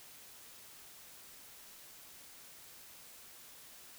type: silence
effects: white hiss -55 dBFS RMS until 3.98 s